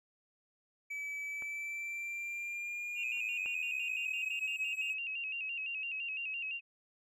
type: tone with pitch glide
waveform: triangle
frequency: 2296 to 2548 Hz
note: D7 to D#7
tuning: -40 to +41 cents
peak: -36 dBFS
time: 0.9-4.94 s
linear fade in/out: 10 ms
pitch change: +181 cents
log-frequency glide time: 1.25-4.44 s
type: clicks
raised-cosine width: 0.5 ms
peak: -35 / -45 / -36 dBFS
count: 3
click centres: 1.423 / 3.173 / 3.46 s
type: tone with vibrato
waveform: sine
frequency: 2663 Hz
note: E7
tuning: 17 cents sharp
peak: -36 dBFS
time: 2.95-6.61 s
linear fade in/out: 50 ms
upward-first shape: square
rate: 5.9 Hz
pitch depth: 69 cents each way
effects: none